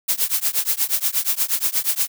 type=noise with tremolo; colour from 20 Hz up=blue; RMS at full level=-17 dBFS; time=0.08-2.08 s; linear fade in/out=10 ms; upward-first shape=triangle; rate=8.4 Hz; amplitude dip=100%; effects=none